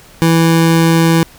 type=tone; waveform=25% pulse; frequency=164.81 Hz; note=E3; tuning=in tune; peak=-4 dBFS; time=0.22-1.23 s; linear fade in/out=0 ms; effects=pink hiss -41 dBFS RMS until 1.38 s